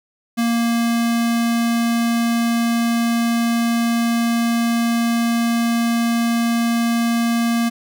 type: tone with notch filter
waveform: square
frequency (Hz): 233.1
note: A#3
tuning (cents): 0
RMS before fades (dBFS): -18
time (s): 0.37-7.7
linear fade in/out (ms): 20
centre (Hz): 530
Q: 1.7
effects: none